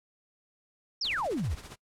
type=exponential sweep; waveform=sine; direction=down; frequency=5740 to 58.6 Hz; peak=-28 dBFS; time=1.01-1.55 s; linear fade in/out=5 ms
type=noise with tremolo; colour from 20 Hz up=pink; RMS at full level=-44 dBFS; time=1.04-1.76 s; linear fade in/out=10 ms; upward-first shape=sine; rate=15 Hz; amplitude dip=65%
effects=noise-tail reverb RT60 0.1 s tail -23 dB re dry + low-pass 10000 Hz 12 dB/octave